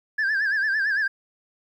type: tone with vibrato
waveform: sine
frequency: 1661.2 Hz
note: G#6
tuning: in tune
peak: -18 dBFS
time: 0.18-1.08 s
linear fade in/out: 10 ms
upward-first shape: sine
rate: 8.9 Hz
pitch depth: 110 cents each way
effects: tanh soft clip ceiling -19 dBFS + 10-bit